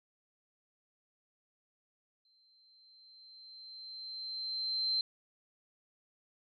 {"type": "tone with exponential growth", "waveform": "sine", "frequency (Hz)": 4113, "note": "C8", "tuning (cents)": -30, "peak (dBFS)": -28, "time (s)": [2.25, 5.01], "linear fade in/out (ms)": 2, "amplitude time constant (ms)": 600, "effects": []}